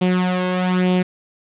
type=tone with flanger; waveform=sawtooth; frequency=182.4 Hz; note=F#3; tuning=24 cents flat; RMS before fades=-18 dBFS; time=0.01-1.03 s; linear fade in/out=10 ms; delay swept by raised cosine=0.31 to 1.91 ms; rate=1.1 Hz; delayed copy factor=+0.7; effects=resampled to 8000 Hz + 7-bit